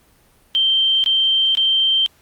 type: tone bursts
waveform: sine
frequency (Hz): 3136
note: G7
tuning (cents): 0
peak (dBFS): -13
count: 3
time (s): 0.55-2.062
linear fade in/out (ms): 0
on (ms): 490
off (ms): 21
effects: pink hiss -55 dBFS RMS until 2.21 s + Opus 32 kbps